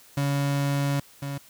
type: tone pair in turn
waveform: 35% pulse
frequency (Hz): 141 / 140.41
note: C#3 / C#3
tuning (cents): +30 / +23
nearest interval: unison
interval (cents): 7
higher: first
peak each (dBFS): -21 / -28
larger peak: first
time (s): 0.17-1 / 1.22-1.38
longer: first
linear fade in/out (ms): 5
effects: white hiss -53 dBFS RMS until 1.49 s